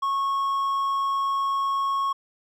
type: tone with hard clipping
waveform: triangle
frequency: 1098 Hz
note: C#6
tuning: 17 cents flat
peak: -23 dBFS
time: 0.02-2.13 s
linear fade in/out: 10 ms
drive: 6 dB
effects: none